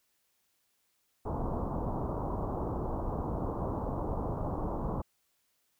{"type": "low-pass noise", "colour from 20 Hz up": "pink", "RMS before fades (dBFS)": -34, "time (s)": [1.25, 5.02], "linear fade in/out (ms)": 10, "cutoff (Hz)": 1100, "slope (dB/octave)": 48, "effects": ["white hiss -75 dBFS RMS until 5.79 s"]}